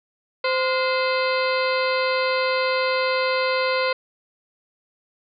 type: harmonic tone with a mistuned harmonic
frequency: 518 Hz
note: C5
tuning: 17 cents flat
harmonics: 1 / 2 / 3 / 4 / 5 / 6 / 7 / 8 / 9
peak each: -22 / -26 / -29 / -28 / -31 / -38 / -40 / -31 / -37 dBFS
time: 0.44-3.93 s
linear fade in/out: 5 ms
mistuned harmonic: 3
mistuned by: -140 cents
effects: none